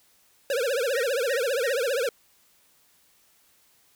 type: tone with vibrato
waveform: square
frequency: 511 Hz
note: C5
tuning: 41 cents flat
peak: -24 dBFS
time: 0.5-2.09 s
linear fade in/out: 2 ms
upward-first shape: triangle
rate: 15 Hz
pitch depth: 240 cents each way
type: tone bursts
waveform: triangle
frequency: 1864.7 Hz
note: A#6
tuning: in tune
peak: -29 dBFS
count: 3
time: 0.95-1.722 s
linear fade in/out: 2 ms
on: 84 ms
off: 260 ms
effects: white hiss -62 dBFS RMS until 3.95 s